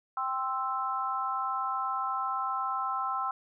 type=chord; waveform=sine; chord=C major; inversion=second; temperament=equal; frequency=784 / 1046.5 / 1318.5 Hz; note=G5 / C6 / E6; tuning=0 / 0 / 0 cents; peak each=-35 / -33 / -32 dBFS; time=0.17-3.31 s; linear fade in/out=2 ms; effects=none